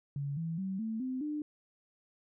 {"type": "tone with pitch steps", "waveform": "sine", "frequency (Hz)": [141.4, 164.31, 190.94, 221.9, 257.8, 299.6], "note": ["C#3", "E3", "G3", "A3", "C4", "D4"], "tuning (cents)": [35, -5, -45, 15, -26, 35], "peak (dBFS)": -33, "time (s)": [0.16, 1.42], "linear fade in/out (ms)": 2, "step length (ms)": 210, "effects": []}